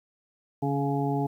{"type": "harmonic tone with a mistuned harmonic", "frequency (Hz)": 140.1, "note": "C#3", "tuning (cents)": 19, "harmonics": [1, 2, 3, 5, 6], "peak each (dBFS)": [-28, -29, -32, -34, -33], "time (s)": [0.62, 1.27], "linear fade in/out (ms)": 10, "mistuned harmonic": 1, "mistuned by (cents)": 31, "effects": ["10-bit"]}